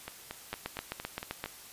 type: two click trains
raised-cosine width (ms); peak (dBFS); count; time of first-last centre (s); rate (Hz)
0.3; -18 / -22; 8 / 7; 0.53-1.44 / 0.08-1.459; 7.69 / 4.35
effects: white hiss -50 dBFS RMS until 1.72 s + resampled to 32000 Hz